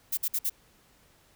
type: noise bursts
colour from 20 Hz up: violet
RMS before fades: -28 dBFS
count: 4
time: 0.12-0.498 s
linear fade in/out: 10 ms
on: 54 ms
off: 54 ms
effects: pink hiss -62 dBFS RMS until 1.35 s